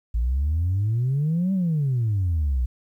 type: exponential two-way sweep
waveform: sine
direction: up then down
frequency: 54.8 to 196 to 59 Hz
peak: -18 dBFS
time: 0.14-2.66 s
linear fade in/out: 10 ms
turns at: 1.53 s
effects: tanh soft clip ceiling -17 dBFS + 10-bit